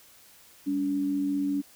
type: tone pair together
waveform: sine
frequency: 200 / 284.9 Hz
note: G3 / C#4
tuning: +35 / +48 cents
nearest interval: tritone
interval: 613 cents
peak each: -35 / -25 dBFS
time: 0.66-1.62 s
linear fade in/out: 20 ms
effects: white hiss -55 dBFS RMS until 1.75 s